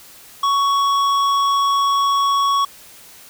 sine tone with hard clipping, 1116 Hz, C#6, 11 cents sharp, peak -16 dBFS, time 0.43-2.65 s, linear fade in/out 5 ms, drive 10 dB, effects white hiss -43 dBFS RMS until 3.29 s

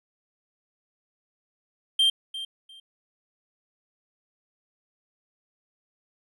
triangle tone with echo, 3165 Hz, G7, 16 cents sharp, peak -16 dBFS, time 1.99-2.1 s, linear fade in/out 5 ms, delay 350 ms, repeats 2, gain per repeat -14 dB, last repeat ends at 2.8 s, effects none

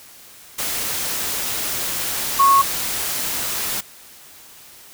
sine tone in noise, 1100 Hz, C#6, 14 cents flat, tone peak -10 dBFS, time 2.39-2.62 s, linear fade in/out 10 ms, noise white, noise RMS -24 dBFS, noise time 0.58-3.81 s, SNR +11 dB, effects white hiss -44 dBFS RMS until 4.93 s

